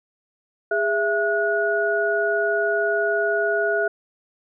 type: tone cluster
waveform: sine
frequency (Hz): 411.3 / 665 / 1456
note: G#4 / E5 / F#6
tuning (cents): -17 / +15 / -28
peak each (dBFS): -23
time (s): 0.71-3.88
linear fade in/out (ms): 5
effects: none